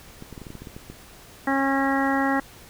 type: clicks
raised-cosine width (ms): 3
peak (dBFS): -25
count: 11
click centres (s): 0.224 / 0.327 / 0.378 / 0.417 / 0.468 / 0.504 / 0.553 / 0.62 / 0.672 / 0.765 / 0.9
type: harmonic tone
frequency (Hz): 272.5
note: C#4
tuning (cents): -29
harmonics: 1 / 2 / 3 / 4 / 5 / 6 / 7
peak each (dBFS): -23 / -30 / -26 / -31 / -32 / -31 / -29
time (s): 1.47-2.4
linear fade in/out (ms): 5
effects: pink hiss -47 dBFS RMS until 2.69 s